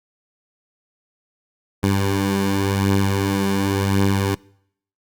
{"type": "beating tone pair", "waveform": "15% pulse", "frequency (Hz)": [98, 98.91], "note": ["G2", "G2"], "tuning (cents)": [0, 16], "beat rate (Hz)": 0.91, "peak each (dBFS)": [-12, -18], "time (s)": [1.83, 4.35], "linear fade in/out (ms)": 5, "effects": ["noise-tail reverb RT60 0.7 s tail -25 dB re dry", "Opus 48 kbps"]}